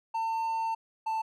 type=tone pair in turn; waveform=triangle; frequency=901 / 886.5 Hz; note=A5 / A5; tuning=+41 / +13 cents; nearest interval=unison; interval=28 cents; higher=first; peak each=-26 dBFS; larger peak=neither; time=0.14-0.75 / 1.06-1.22 s; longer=first; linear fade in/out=10 ms; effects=none